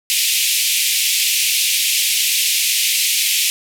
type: band-pass noise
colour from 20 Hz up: pink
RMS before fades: -17 dBFS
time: 0.1-3.5 s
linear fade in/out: 0 ms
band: 2300 to 15000 Hz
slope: 48 dB/octave
effects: none